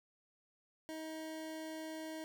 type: tone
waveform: 25% pulse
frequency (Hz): 316.6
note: D#4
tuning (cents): +30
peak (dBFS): -39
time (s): 0.89-2.24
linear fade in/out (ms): 0
effects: none